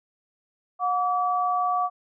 sine tone pair together, 724 / 1149.3 Hz, F#5 / D6, -38 / -38 cents, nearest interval minor sixth, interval 800 cents, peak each -24 dBFS, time 0.79-1.9 s, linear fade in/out 50 ms, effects none

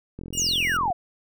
click train, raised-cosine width 3 ms, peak -23 dBFS, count 32, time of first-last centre 0.19-0.903 s, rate 43.5 Hz
sawtooth tone, 2853 Hz, F7, 36 cents sharp, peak -28 dBFS, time 0.33-0.77 s, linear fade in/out 5 ms
sine exponential sweep, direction down, 7560 to 667 Hz, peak -21 dBFS, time 0.37-0.93 s, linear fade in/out 10 ms
effects none

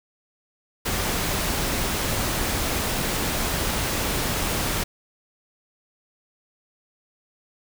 pink noise, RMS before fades -25 dBFS, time 0.85-4.84 s, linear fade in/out 10 ms, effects none

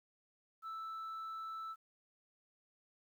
sine tone, 1318.5 Hz, E6, in tune, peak -39 dBFS, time 0.62-1.76 s, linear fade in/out 50 ms, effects tanh soft clip ceiling -41 dBFS + 12-bit

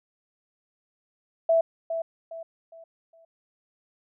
sine tone with echo, 659.3 Hz, E5, in tune, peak -17 dBFS, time 1.49-1.61 s, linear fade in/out 5 ms, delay 410 ms, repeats 4, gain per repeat -9 dB, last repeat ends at 3.25 s, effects none

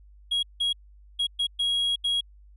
triangle tone bursts at uneven times, 3300 Hz, G#7, 12 cents flat, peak -21 dBFS, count 6, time 0.31-0.43 / 0.6-0.73 / 1.19-1.27 / 1.39-1.47 / 1.59-1.96 / 2.04-2.21 s, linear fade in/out 10 ms, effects added 50 Hz sine -49 dBFS peak until 2.56 s + resampled to 24000 Hz

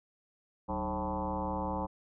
sine tone with frequency modulation, 535 Hz, C5, 38 cents sharp, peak -31 dBFS, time 0.68-1.87 s, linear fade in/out 20 ms, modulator 115 Hz, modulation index 4.2, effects none

